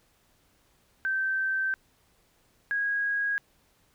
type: tone pair in turn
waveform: sine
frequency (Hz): 1553 / 1645.3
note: G6 / G#6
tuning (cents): -17 / -17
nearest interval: minor second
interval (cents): 100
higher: second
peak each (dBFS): -25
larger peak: neither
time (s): 1.05-1.74 / 2.71-3.38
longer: first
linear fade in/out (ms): 0
effects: pink hiss -66 dBFS RMS until 3.94 s

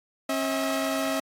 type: tone pair together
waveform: sawtooth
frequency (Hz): 270 / 642.5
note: C#4 / E5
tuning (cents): -45 / -45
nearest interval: octave + minor third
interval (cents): 1500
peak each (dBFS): -24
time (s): 0.29-1.2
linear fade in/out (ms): 5
effects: AAC 64 kbps

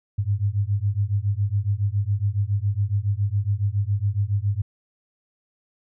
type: beating tone pair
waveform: sine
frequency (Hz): 98 / 105.2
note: G2 / G#2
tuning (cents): 0 / +23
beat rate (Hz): 7.2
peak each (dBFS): -23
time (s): 0.18-4.62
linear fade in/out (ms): 10
effects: none

